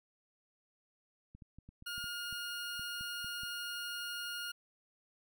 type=clicks; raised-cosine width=5 ms; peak=-40 dBFS; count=12; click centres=1.35 / 1.422 / 1.586 / 1.69 / 1.824 / 1.98 / 2.042 / 2.327 / 2.795 / 3.01 / 3.245 / 3.434 s
type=tone; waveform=20% pulse; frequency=1424 Hz; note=F6; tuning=33 cents sharp; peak=-34 dBFS; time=1.86-4.52 s; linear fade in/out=10 ms
effects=none